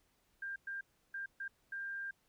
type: tone bursts at uneven times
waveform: sine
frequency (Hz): 1594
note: G6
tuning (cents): +28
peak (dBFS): -39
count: 5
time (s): 0.42-0.56 / 0.67-0.81 / 1.14-1.26 / 1.4-1.48 / 1.72-2.11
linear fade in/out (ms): 5
effects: pink hiss -75 dBFS RMS until 2.28 s